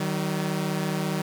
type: tone pair together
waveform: sawtooth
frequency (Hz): 155.56 / 190.39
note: D#3 / F#3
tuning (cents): 0 / +50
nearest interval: minor third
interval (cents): 350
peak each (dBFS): -24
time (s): 0-1.22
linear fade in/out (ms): 5
effects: 8-bit